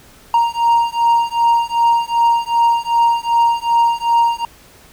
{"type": "beating tone pair", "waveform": "triangle", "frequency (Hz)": [932.3, 934.9], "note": ["A#5", "A#5"], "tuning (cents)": [0, 5], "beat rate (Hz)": 2.6, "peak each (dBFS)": -13, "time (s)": [0.34, 4.45], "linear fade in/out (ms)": 2, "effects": ["pink hiss -45 dBFS RMS until 4.92 s"]}